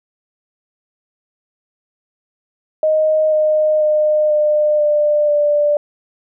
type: tone with pitch steps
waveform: sine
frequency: 622.3 / 615.5 / 608.8 / 602.1 / 595.6 / 589.1 Hz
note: D#5 / D#5 / D#5 / D5 / D5 / D5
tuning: 0 / -19 / -38 / +43 / +24 / +5 cents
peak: -11 dBFS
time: 2.83-5.77 s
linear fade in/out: 2 ms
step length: 490 ms
effects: none